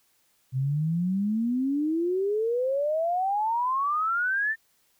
sine exponential sweep, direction up, 126.8 to 1812 Hz, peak -23 dBFS, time 0.52-4.56 s, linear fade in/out 50 ms, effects white hiss -67 dBFS RMS until 4.99 s

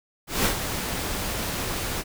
pink noise with ADSR envelope, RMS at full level -21 dBFS, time 0.27-2.04 s, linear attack 180 ms, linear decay 90 ms, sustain -8 dB, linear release 43 ms, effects none

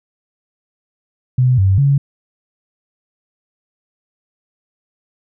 sine tone with pitch steps, 126.8 / 96.1 / 139.9 Hz, B2 / G2 / C#3, +46 / -34 / +16 cents, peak -9 dBFS, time 1.38-1.98 s, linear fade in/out 5 ms, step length 200 ms, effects none

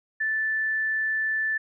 sine tone, 1757 Hz, A6, 3 cents flat, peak -23 dBFS, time 0.2-1.58 s, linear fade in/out 10 ms, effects none

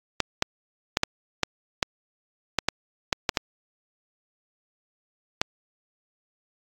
clicks, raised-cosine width 0.2 ms, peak -3 dBFS, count 12, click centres 0.203 / 0.424 / 0.971 / 1.034 / 1.433 / 1.828 / 2.587 / 2.686 / 3.128 / 3.292 / 3.372 / 5.415 s, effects AAC 48 kbps

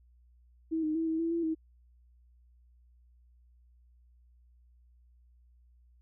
sine tone with pitch steps, 322.6 / 309.1 / 325.8 / 321 / 331.1 / 336.5 / 319.5 Hz, E4 / D#4 / E4 / E4 / E4 / E4 / D#4, -37 / -11 / -20 / -46 / +8 / +36 / +46 cents, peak -28 dBFS, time 0.71-1.55 s, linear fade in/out 20 ms, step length 120 ms, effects added 60 Hz sine -59 dBFS peak until 6.01 s

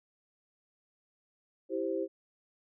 sine chord, C major, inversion first, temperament equal, 329.6 / 392 / 523.3 Hz, E4 / G4 / C5, 0 / 0 / 0 cents, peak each -35 / -34 / -35 dBFS, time 1.69-2.08 s, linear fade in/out 50 ms, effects none

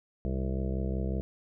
harmonic tone, 65.41 Hz, C2, in tune, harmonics 1 / 2 / 3 / 5 / 6 / 7 / 8 / 9 / 10, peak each -31 / -36 / -35 / -41 / -43 / -42 / -46 / -49 / -46 dBFS, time 0.25-1.21 s, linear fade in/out 0 ms, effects none

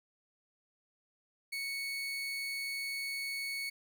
30% pulse tone, 2217 Hz, C#7, in tune, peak -33 dBFS, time 1.52-3.7 s, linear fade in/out 10 ms, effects none

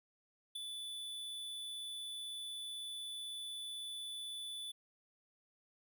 square tone with ADSR envelope, 3478 Hz, A7, 21 cents flat, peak -38 dBFS, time 0.55-4.72 s, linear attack 10 ms, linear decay 6 ms, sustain -5 dB, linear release 11 ms, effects none

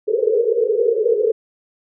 pink band-pass noise, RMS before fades -17 dBFS, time 0.07-1.32 s, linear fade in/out 10 ms, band 420 to 480 Hz, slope 96 dB/octave, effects none

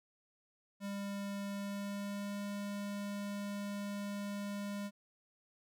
square tone with pitch glide, 200 to 202.6 Hz, G3 to G#3, +35 to -43 cents, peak -39 dBFS, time 0.8-4.91 s, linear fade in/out 50 ms, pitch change +22 cents, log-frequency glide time 1.45-2.42 s, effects none

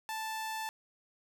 sawtooth tone, 880 Hz, A5, in tune, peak -32 dBFS, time 0.09-0.69 s, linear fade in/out 0 ms, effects none

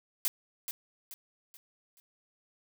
blue noise with echo, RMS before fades -29 dBFS, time 0.25-0.28 s, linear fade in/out 0 ms, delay 430 ms, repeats 4, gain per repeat -8 dB, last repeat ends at 2 s, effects none

